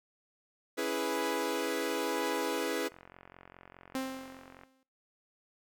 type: chord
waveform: sawtooth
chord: C# minor seventh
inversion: none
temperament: equal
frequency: 277.2 / 329.6 / 415.3 / 493.9 Hz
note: C#4 / E4 / G#4 / B4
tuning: 0 / 0 / 0 / 0 cents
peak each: -35 / -33 / -32 / -31 dBFS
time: 0.77-2.89 s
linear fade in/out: 20 ms
type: click train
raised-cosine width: 0.5 ms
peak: -35 dBFS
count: 78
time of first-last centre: 2.92-4.635 s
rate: 44.9 Hz
type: tone with exponential decay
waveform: sawtooth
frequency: 263.5 Hz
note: C4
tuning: 12 cents sharp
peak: -27 dBFS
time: 3.95-4.83 s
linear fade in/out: 0 ms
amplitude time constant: 190 ms
effects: noise-tail reverb RT60 0.4 s tail -22 dB re dry